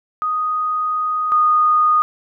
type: tone pair in turn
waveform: sine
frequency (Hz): 1244.5 / 1233.1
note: D#6 / D#6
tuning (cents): 0 / -16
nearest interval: unison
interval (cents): 16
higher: first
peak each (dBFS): -17 / -11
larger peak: second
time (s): 0.22-1.32 / 1.32-2.02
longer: first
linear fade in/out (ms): 0
effects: none